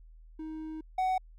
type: tone pair in turn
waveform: triangle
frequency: 314.4 / 747.8 Hz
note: D#4 / F#5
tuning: +18 / +18 cents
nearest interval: octave + minor third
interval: 1500 cents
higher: second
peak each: -35 / -24 dBFS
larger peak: second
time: 0.39-0.81 / 0.98-1.18 s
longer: first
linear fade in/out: 5 ms
effects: added 40 Hz sine -50 dBFS peak until 1.38 s